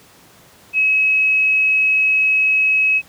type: tone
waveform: sine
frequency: 2562 Hz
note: E7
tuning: 50 cents flat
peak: -12 dBFS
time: 0.73-3.02 s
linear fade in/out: 50 ms
effects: pink hiss -47 dBFS RMS until 3.08 s + high-pass 100 Hz 12 dB/octave